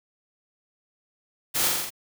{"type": "noise with echo", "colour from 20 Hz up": "white", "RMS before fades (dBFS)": -25, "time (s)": [1.54, 1.69], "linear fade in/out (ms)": 20, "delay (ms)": 43, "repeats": 5, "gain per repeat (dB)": -2, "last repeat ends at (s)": 1.905, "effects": []}